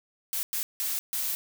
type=noise bursts at uneven times; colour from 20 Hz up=blue; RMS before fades=-30 dBFS; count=4; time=0.33-0.43 / 0.53-0.63 / 0.8-0.99 / 1.13-1.35 s; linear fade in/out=0 ms; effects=none